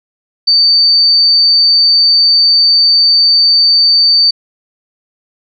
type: tone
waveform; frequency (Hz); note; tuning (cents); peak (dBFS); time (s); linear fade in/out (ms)
sine; 4584; D8; -43; -5; 0.47-4.31; 10
effects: none